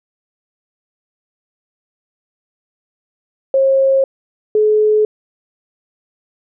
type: tone pair in turn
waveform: sine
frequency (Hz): 538 / 427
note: C5 / G#4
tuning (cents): +48 / +48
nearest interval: major third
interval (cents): 400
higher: first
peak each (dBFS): -9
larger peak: neither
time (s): 3.54-4.04 / 4.55-5.05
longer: neither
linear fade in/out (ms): 2
effects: none